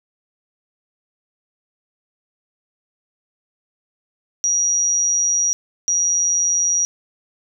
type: tone bursts at uneven times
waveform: sine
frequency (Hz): 5760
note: F#8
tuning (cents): -47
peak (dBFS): -15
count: 2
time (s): 4.44-5.53 / 5.88-6.85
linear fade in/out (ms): 0
effects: none